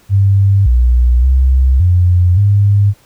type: tone with pitch steps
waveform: sine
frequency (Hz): 98.6 / 60.8 / 65.2 / 89.2 / 101.3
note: G2 / B1 / C2 / F2 / G#2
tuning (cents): +11 / -26 / -5 / +37 / -43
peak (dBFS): -6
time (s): 0.09-2.94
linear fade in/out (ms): 50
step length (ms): 570
effects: pink hiss -49 dBFS RMS until 3.05 s